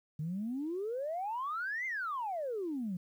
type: exponential two-way sweep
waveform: sine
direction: up then down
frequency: 146.83 to 2128 to 170.9 Hz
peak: -33 dBFS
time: 0.19-2.97 s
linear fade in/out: 5 ms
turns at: 1.86 s
effects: tanh soft clip ceiling -29 dBFS + 11-bit